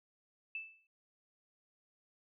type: tone with exponential decay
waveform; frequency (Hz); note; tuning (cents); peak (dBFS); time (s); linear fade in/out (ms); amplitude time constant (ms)
sine; 2637; E7; 0; -36; 0.55-0.87; 2; 68
effects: none